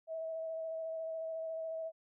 sine tone with vibrato, 647 Hz, E5, 32 cents flat, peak -37 dBFS, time 0.07-1.92 s, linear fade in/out 50 ms, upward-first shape square, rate 14 Hz, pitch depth 12 cents each way, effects none

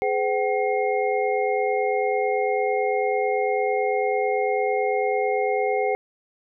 sine tone cluster, 420 / 509 / 762 / 2141 Hz, G#4 / C5 / G5 / C7, +19 / -48 / -49 / +39 cents, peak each -24 / -25 / -25 / -31 dBFS, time 0.02-5.95 s, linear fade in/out 0 ms, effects none

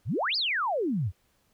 sine exponential two-way sweep, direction up then down, 80 to 5200 to 80 Hz, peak -25 dBFS, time 0.05-1.12 s, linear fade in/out 50 ms, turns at 0.36 s, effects pink hiss -69 dBFS RMS until 1.53 s

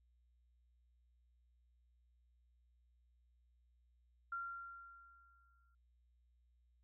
sine tone with exponential decay, 1380 Hz, F6, 21 cents flat, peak -39 dBFS, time 4.32-5.75 s, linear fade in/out 5 ms, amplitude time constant 310 ms, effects added 60 Hz sine -70 dBFS peak until 6.83 s

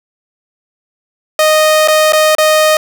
sawtooth tone with dropouts, 620 Hz, D#5, 6 cents flat, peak -3 dBFS, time 1.39-2.77 s, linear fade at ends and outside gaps 2 ms, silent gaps 1.876-1.883 / 2.123-2.132 / 2.351-2.383 s, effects none

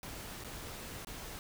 pink noise with dropouts, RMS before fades -45 dBFS, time 0.03-1.39 s, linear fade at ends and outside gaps 1 ms, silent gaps 0.439-0.445 / 1.048-1.07 s, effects none

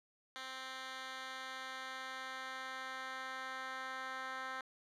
10% pulse tone with band-pass filter sweep, 261.6 Hz, C4, in tune, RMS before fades -45 dBFS, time 0.36-4.61 s, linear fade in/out 0 ms, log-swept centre 2800 to 1700 Hz, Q 1.3, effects none

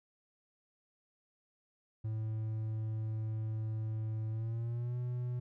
triangle tone with pitch glide, 109.7 to 123.13 Hz, A2 to B2, -5 to -5 cents, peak -32 dBFS, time 2.04-5.4 s, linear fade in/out 10 ms, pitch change +200 cents, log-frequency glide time 4.3-4.97 s, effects none

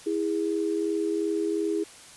sine tone pair together, 327.2 / 410 Hz, E4 / G#4, -13 / -22 cents, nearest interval major third, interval 391 cents, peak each -27 dBFS, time 0.06-1.84 s, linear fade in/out 10 ms, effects white hiss -48 dBFS RMS until 2.16 s + resampled to 24000 Hz

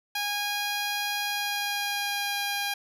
10% pulse tone with pitch glide, 820 to 809.6 Hz, G#5 to G#5, -22 to -44 cents, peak -19 dBFS, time 0.15-2.74 s, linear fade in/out 5 ms, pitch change -22 cents, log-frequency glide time 1.22-2.43 s, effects none

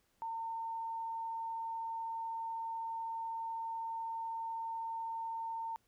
sine tone, 908 Hz, A#5, 46 cents flat, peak -37 dBFS, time 0.22-5.76 s, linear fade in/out 0 ms, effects pink hiss -75 dBFS RMS until 5.87 s

